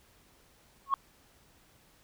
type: tone with exponential growth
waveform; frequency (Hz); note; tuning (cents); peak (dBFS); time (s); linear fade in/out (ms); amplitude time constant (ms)
sine; 1094; C#6; -23; -18; 0.86-0.94; 1; 16
effects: tanh soft clip ceiling -18 dBFS + pink hiss -63 dBFS RMS until 2.03 s